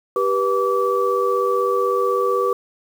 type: tone cluster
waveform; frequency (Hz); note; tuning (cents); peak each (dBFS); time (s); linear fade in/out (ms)
sine; 391.3 / 487.3 / 1155; G4 / B4 / D6; -3 / -23 / -29; -21 / -20 / -21; 0.16-2.53; 2
effects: 7-bit